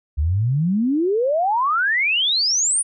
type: exponential sweep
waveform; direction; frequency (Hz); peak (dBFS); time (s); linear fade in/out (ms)
sine; up; 69 to 9820; -16; 0.17-2.83; 20
effects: none